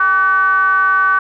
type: ring-modulated tone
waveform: triangle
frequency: 179.4 Hz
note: F3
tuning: 47 cents sharp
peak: -5 dBFS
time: 0-1.19 s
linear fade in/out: 5 ms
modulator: 1330 Hz
effects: none